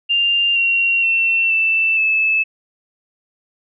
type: tone with pitch steps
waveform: sine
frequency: 2794 / 2748 / 2702 / 2657 / 2613 Hz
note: F7 / F7 / E7 / E7 / E7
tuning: 0 / -29 / +42 / +13 / -16 cents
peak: -13 dBFS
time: 0.09-2.44 s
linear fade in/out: 20 ms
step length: 470 ms
effects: none